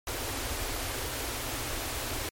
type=band-stop noise; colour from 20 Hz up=pink; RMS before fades=-34 dBFS; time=0.07-2.29 s; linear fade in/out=2 ms; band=130 to 240 Hz; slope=96 dB/octave; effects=MP3 64 kbps